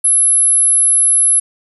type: tone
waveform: sine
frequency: 11000 Hz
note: F9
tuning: 27 cents flat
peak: -8 dBFS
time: 0.04-1.4 s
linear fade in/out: 10 ms
effects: none